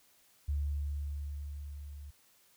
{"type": "tone with level ramp", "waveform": "sine", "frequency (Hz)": 72.2, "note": "D2", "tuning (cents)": -29, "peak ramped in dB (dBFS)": [-29, -44], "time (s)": [0.48, 2.11], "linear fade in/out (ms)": 10, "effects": ["white hiss -66 dBFS RMS until 2.56 s"]}